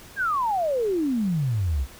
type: exponential sweep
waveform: sine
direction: down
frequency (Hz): 1667 to 59.8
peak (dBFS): -21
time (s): 0.16-1.87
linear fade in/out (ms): 50
effects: pink hiss -46 dBFS RMS until 1.99 s